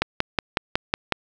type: click train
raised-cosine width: 0.3 ms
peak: -3 dBFS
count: 7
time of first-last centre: 0.02-1.123 s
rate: 5.44 Hz
effects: none